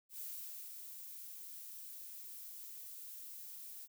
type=noise with ADSR envelope; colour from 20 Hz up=violet; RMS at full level=-45 dBFS; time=0.09-3.88 s; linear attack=110 ms; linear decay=520 ms; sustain=-5 dB; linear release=45 ms; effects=none